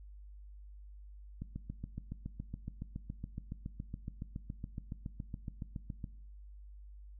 click train, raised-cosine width 5 ms, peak -28 dBFS, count 34, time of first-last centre 1.42-6.042 s, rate 7.14 Hz, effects noise-tail reverb RT60 0.7 s tail -18 dB re dry + added 50 Hz sine -49 dBFS peak until 7.19 s

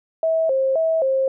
sine tone with vibrato, 587.3 Hz, D5, in tune, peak -16 dBFS, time 0.23-1.28 s, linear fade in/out 2 ms, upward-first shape square, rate 1.9 Hz, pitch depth 170 cents each way, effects none

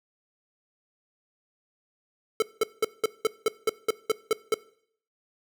square tone bursts, 440 Hz, A4, in tune, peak -20 dBFS, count 11, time 2.4-4.542 s, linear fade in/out 2 ms, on 22 ms, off 190 ms, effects noise-tail reverb RT60 0.6 s tail -20 dB re dry

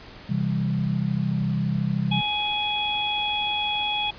sine chord, C major, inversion none, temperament equal with one note detuned, 130.81 / 164.81 / 197.59 Hz, C3 / E3 / G3, 0 / 0 / +14 cents, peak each -26 dBFS, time 0.29-2.21 s, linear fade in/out 10 ms
harmonic tone, 837 Hz, G#5, 13 cents sharp, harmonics 1 / 3 / 4, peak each -28 / -29 / -26 dBFS, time 2.11-4.11 s, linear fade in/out 10 ms
effects pink hiss -44 dBFS RMS until 4.18 s + resampled to 11025 Hz

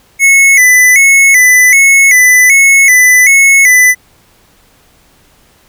square tone with vibrato, 2093 Hz, C7, in tune, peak -3 dBFS, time 0.19-3.95 s, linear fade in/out 50 ms, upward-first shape square, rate 1.3 Hz, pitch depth 80 cents each way, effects pink hiss -47 dBFS RMS until 5.68 s

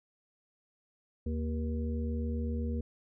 harmonic tone with a mistuned harmonic, 77.78 Hz, D#2, in tune, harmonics 1 / 3 / 5 / 6, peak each -32 / -36 / -47 / -43 dBFS, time 1.26-2.81 s, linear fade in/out 5 ms, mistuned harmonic 6, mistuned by +36 cents, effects none

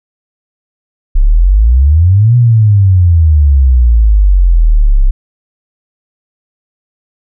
sine exponential two-way sweep, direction up then down, 32.04 to 123.47 to 32.04 Hz, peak -3 dBFS, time 1.15-5.11 s, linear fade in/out 10 ms, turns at 2.36 s, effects none

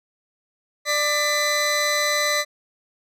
20% pulse tone pair together, 592.8 / 2005 Hz, D5 / B6, +16 / +26 cents, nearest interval octave + major sixth, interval 2110 cents, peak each -18 / -16 dBFS, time 0.85-2.45 s, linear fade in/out 50 ms, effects low-pass 12000 Hz 12 dB/octave

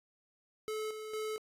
square tone with tremolo, 432.5 Hz, A4, 30 cents flat, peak -36 dBFS, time 0.68-1.38 s, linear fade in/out 0 ms, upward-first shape square, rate 2.2 Hz, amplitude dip 50%, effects resampled to 32000 Hz

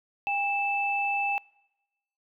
sine tone pair together, 804.2 / 2637 Hz, G5 / E7, +44 / 0 cents, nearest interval octave + major sixth, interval 2056 cents, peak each -28 dBFS, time 0.27-1.38 s, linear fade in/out 0 ms, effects noise-tail reverb RT60 1.0 s tail -25 dB re dry

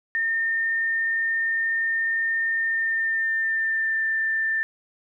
sine tone with pitch glide, 1817 to 1783.7 Hz, A#6 to A6, -45 to +23 cents, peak -21 dBFS, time 0.15-4.63 s, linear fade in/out 0 ms, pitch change -32 cents, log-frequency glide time 2.57-4.05 s, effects none

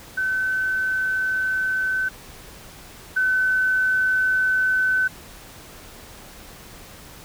sine tone pair in turn, 1524 / 1516.7 Hz, G6 / F#6, -49 / +42 cents, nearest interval unison, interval 9 cents, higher first, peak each -20 / -17 dBFS, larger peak second, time 0.17-2.09 / 3.16-5.08 s, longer neither, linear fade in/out 10 ms, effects pink hiss -43 dBFS RMS until 7.24 s

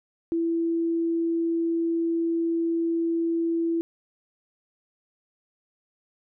sine tone, 333 Hz, E4, 18 cents sharp, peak -22 dBFS, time 0.32-3.81 s, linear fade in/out 0 ms, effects none

